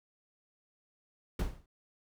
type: noise with exponential decay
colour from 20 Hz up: brown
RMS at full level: -26 dBFS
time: 1.39-1.66 s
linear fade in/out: 5 ms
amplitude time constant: 57 ms
effects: none